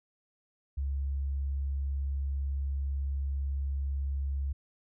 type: tone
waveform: sine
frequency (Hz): 69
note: C#2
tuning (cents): -7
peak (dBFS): -29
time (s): 0.77-4.53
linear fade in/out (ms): 10
effects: none